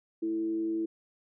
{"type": "tone with frequency modulation", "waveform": "sine", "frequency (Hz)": 329.6, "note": "E4", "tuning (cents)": 0, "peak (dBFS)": -28, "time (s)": [0.22, 0.86], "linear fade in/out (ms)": 10, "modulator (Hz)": 111, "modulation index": 0.28, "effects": []}